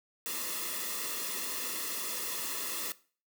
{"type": "noise with comb filter", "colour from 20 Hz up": "white", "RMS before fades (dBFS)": -36, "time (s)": [0.26, 2.92], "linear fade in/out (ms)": 0, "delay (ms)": 1.3, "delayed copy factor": -0.75, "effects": ["noise-tail reverb RT60 0.4 s tail -19 dB re dry", "high-pass 200 Hz 12 dB/octave"]}